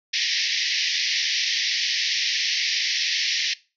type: band-pass noise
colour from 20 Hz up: white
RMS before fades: -24 dBFS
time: 0.13-3.54 s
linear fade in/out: 10 ms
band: 1800 to 5800 Hz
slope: 96 dB/octave
effects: noise-tail reverb RT60 0.3 s tail -20 dB re dry